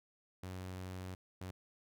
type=tone bursts at uneven times; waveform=sawtooth; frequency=92.5 Hz; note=F#2; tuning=in tune; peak=-39 dBFS; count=2; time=0.43-1.15 / 1.41-1.51 s; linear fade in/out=5 ms; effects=none